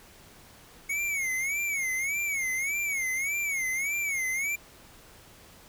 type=tone with vibrato; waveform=square; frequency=2200 Hz; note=C#7; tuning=14 cents flat; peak=-28 dBFS; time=0.89-4.56 s; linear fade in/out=10 ms; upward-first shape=sine; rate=1.7 Hz; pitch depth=130 cents each way; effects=pink hiss -53 dBFS RMS until 5.68 s